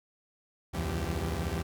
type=tone cluster; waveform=sawtooth; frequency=68.4 / 81.9 / 98.1 / 170.3 / 389.5 Hz; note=C#2 / E2 / G2 / F3 / G4; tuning=-23 / -11 / +2 / -43 / -11 cents; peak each=-32 / -30 / -36 / -34 / -37 dBFS; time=0.73-1.63 s; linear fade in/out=20 ms; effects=none